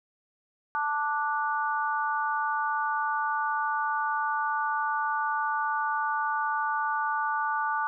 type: harmonic tone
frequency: 293.9 Hz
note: D4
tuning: 1 cent sharp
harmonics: 3 / 4 / 5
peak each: -29 / -30 / -31 dBFS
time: 0.75-7.87 s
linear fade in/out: 0 ms
effects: none